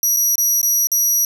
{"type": "tone with dropouts", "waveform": "25% pulse", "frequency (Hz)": 5800, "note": "F#8", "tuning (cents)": -35, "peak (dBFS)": -9, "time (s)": [0.03, 1.25], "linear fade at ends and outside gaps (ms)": 2, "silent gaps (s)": [[0.165, 0.169], [0.356, 0.38], [0.615, 0.629], [0.871, 0.917]], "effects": []}